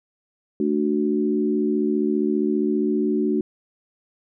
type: chord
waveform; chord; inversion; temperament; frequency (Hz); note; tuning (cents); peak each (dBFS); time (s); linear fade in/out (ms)
sine; D major; second; equal with one note detuned; 220 / 294.7 / 370; A3 / D4 / F#4; 0 / +6 / 0; -23; 0.6-3.41; 2
effects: none